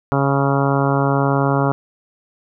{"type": "harmonic tone", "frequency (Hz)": 138.59, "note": "C#3", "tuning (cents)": 0, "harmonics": [1, 2, 3, 4, 5, 6, 7, 8, 9, 10], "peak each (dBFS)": [-18, -21, -23, -24, -25, -26, -26, -27, -28, -28], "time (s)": [0.12, 1.72], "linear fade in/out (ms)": 0, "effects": []}